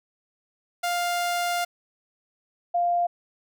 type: tone pair in turn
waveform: sawtooth / sine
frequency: 701 / 698.2 Hz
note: F5 / F5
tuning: +6 / -1 cents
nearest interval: unison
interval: 7 cents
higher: first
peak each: -20 dBFS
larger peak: neither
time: 0.83-1.65 / 2.74-3.07 s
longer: first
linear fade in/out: 10 ms
effects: none